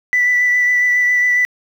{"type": "tone with vibrato", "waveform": "sine", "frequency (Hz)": 1975.5, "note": "B6", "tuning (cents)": 0, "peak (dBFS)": -10, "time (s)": [0.13, 1.45], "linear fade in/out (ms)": 0, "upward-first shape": "sine", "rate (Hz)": 7.3, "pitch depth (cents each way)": 14, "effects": ["tanh soft clip ceiling -7 dBFS", "7-bit"]}